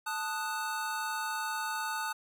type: chord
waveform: square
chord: D# diminished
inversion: second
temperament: equal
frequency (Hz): 880 / 1244.5 / 1480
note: A5 / D#6 / F#6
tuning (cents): 0 / 0 / 0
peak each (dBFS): -37 / -39 / -38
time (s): 0.06-2.13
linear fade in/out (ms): 10
effects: none